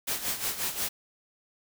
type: noise with tremolo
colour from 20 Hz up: white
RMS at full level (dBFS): -29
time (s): 0.07-0.89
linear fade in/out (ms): 10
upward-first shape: sine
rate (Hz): 5.6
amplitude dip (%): 70
effects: none